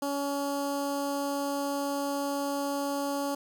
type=tone with notch filter; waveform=15% pulse; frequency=282 Hz; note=C#4; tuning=30 cents sharp; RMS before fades=-31 dBFS; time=0.02-3.35 s; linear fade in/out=5 ms; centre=2300 Hz; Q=0.85; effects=none